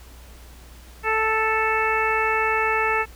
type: harmonic tone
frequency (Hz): 440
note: A4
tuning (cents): 0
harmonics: 1 / 2 / 3 / 4 / 5 / 6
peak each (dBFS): -26 / -25 / -25 / -26 / -27 / -28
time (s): 1.03-3.06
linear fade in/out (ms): 50
effects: added 60 Hz sine -43 dBFS peak until 3.15 s + pink hiss -49 dBFS RMS until 3.15 s